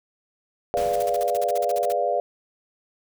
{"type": "chord", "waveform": "sine", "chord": "G# diminished seventh", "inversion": "none", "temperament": "equal", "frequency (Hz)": [415.3, 493.9, 587.3, 698.5], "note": ["G#4", "B4", "D5", "F5"], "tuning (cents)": [0, 0, 0, 0], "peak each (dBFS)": [-30, -27, -25, -24], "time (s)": [0.74, 2.2], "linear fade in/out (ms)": 0}
{"type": "noise with exponential decay", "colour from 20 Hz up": "pink", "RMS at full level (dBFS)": -33, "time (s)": [0.77, 1.6], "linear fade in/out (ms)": 1, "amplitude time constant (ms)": 180}
{"type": "noise bursts", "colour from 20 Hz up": "white", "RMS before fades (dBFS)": -36, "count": 15, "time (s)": [0.93, 1.925], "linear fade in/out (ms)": 5, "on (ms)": 29, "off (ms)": 40}
{"effects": []}